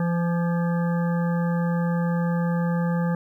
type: harmonic tone with a mistuned harmonic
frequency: 171.1 Hz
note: F3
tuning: 35 cents flat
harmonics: 1 / 3 / 5 / 7 / 9 / 10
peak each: -21 / -31 / -35 / -38 / -40 / -41 dBFS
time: 0-3.15 s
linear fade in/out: 2 ms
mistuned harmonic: 9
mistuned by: +50 cents
effects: 10-bit